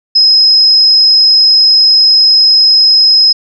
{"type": "tone", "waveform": "sine", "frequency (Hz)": 5110, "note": "D#8", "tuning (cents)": 45, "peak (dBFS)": -3, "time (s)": [0.15, 3.33], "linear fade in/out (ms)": 10, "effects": []}